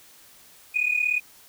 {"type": "tone pair together", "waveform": "sine", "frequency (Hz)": [2452, 2489], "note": ["D#7", "D#7"], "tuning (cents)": [-26, 0], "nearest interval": "unison", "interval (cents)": 26, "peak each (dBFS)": -23, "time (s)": [0.74, 1.2], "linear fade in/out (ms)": 20, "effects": ["tanh soft clip ceiling -14 dBFS", "white hiss -52 dBFS RMS until 1.48 s"]}